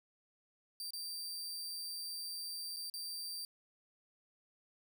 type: tone with dropouts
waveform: sawtooth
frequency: 4683 Hz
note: D8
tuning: 6 cents flat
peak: -38 dBFS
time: 0.8-3.45 s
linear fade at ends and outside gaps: 1 ms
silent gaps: 0.906-0.934 / 2.763-2.768 / 2.899-2.939 s
effects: none

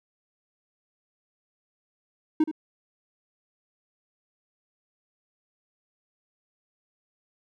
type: tone with echo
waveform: triangle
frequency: 311.1 Hz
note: D#4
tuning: in tune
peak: -15 dBFS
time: 2.4-2.44 s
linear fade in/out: 5 ms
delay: 74 ms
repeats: 1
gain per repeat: -11 dB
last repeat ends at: 2.514 s
effects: none

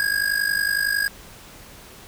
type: tone with amplitude modulation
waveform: square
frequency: 1638 Hz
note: G#6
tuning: 24 cents flat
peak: -17 dBFS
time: 0-1.08 s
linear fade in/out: 0 ms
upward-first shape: sine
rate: 50.9 Hz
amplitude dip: 80%
effects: pink hiss -44 dBFS RMS until 2.07 s

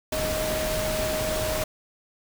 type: tone in noise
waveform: sine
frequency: 624 Hz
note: D#5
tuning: 5 cents sharp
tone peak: -27 dBFS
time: 0.12-1.64 s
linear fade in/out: 5 ms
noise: pink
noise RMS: -29 dBFS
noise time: 0.12-1.64 s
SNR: -1 dB
effects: none

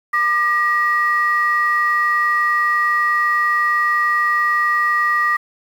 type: tone pair together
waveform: sine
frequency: 1198.6 / 1906 Hz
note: D6 / A#6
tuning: +35 / +38 cents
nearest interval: minor sixth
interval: 803 cents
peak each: -16 dBFS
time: 0.13-5.37 s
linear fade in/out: 10 ms
effects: tanh soft clip ceiling -7 dBFS + 7-bit

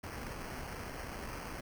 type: noise with sample-and-hold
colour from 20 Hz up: pink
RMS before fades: -43 dBFS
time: 0.03-1.61 s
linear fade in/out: 10 ms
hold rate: 3675 Hz
effects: none

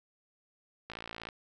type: click train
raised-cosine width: 0.3 ms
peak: -25 dBFS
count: 23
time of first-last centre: 0.9-1.288 s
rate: 56.7 Hz
effects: none

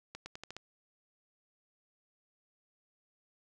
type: accelerating click train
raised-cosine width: 0.2 ms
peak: -26 dBFS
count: 6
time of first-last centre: 0.15-0.566 s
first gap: 110 ms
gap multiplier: 0.86
effects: none

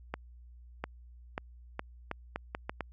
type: accelerating click train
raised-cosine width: 0.5 ms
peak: -19 dBFS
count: 9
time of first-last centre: 0.14-2.807 s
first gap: 700 ms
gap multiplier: 0.77
effects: added 60 Hz sine -50 dBFS peak until 2.92 s

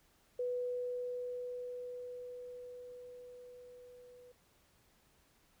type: tone with level ramp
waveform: sine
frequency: 493.9 Hz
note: B4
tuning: in tune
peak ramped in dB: -33 to -55 dBFS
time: 0.39-4.32 s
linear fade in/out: 5 ms
effects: pink hiss -70 dBFS RMS until 5.6 s

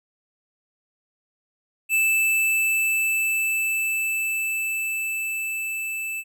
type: tone with level ramp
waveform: square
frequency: 2637 Hz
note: E7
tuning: in tune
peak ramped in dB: -18 to -28 dBFS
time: 1.89-6.24 s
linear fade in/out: 50 ms
effects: none

